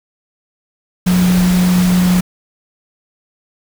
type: tone in noise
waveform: sine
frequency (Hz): 180.6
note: F#3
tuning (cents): -42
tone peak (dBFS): -9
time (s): 1.06-2.21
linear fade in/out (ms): 10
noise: pink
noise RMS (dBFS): -22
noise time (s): 1.06-2.21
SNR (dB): +10
effects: none